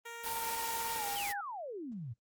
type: tone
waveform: 10% pulse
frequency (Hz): 466.2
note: A#4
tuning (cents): 0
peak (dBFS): -35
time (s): 0.05-1.17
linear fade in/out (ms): 10
type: noise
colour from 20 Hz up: white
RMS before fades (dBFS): -40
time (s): 0.23-1.33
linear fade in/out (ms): 20
type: tone with pitch glide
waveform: sine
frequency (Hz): 914 to 809.6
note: A#5 to G#5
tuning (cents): -34 to -44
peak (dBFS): -37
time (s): 0.26-1.41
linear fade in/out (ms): 5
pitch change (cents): -210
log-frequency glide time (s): 0.96-1.05
type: exponential sweep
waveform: sine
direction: down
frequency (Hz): 3387 to 105.7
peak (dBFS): -39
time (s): 1.15-2.14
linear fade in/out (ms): 20
effects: noise-tail reverb RT60 0.1 s tail -20 dB re dry + Opus 24 kbps